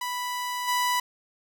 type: tone with level steps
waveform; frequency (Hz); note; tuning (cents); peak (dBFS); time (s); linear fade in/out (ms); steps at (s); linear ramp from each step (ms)
sawtooth; 987.8; B5; 0; -25 / -19; 0.01-1; 5; 0.67; 20
effects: none